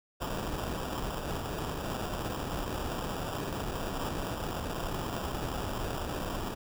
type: noise with sample-and-hold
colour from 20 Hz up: pink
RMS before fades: -35 dBFS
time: 0.2-6.55 s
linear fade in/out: 20 ms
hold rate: 2100 Hz
effects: none